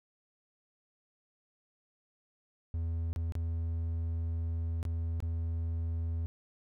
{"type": "tone with dropouts", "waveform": "triangle", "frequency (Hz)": 82.7, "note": "E2", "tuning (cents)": 6, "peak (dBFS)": -29, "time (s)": [2.74, 6.26], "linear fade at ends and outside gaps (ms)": 0, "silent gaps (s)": [[3.13, 3.161], [3.322, 3.353], [4.829, 4.852], [5.203, 5.225]], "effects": []}